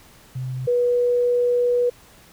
sine tone pair in turn, 128.6 / 487.2 Hz, C3 / B4, -30 / -24 cents, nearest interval octave + major seventh, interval 2306 cents, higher second, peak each -25 / -16 dBFS, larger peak second, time 0.35-0.67 / 0.67-1.9 s, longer second, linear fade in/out 10 ms, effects pink hiss -50 dBFS RMS until 2.32 s

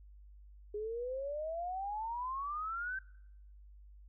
sine exponential sweep, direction up, 411 to 1568 Hz, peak -36 dBFS, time 0.74-2.99 s, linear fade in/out 5 ms, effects noise-tail reverb RT60 0.8 s tail -24 dB re dry + added 50 Hz sine -53 dBFS peak until 4.08 s

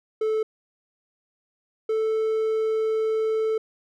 triangle tone pair in turn, 436.4 / 439.9 Hz, A4 / A4, -14 / 0 cents, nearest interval unison, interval 14 cents, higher second, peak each -19 dBFS, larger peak neither, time 0.21-0.43 / 1.89-3.58 s, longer second, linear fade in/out 5 ms, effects none

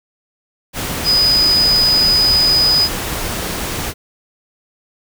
sine tone in noise, 4978 Hz, D#8, in tune, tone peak -10 dBFS, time 1.04-2.89 s, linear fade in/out 50 ms, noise pink, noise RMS -22 dBFS, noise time 0.73-3.94 s, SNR +9 dB, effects none

